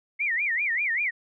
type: tone with vibrato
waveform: sine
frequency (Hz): 2093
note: C7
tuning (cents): 0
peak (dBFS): -23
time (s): 0.19-1.11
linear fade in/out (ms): 20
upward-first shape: sine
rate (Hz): 5.1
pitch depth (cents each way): 260
effects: none